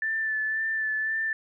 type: tone with vibrato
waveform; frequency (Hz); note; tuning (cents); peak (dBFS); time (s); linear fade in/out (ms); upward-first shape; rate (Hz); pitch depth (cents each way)
sine; 1760; A6; 0; -25; 0.02-1.33; 2; sine; 1.9; 22
effects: none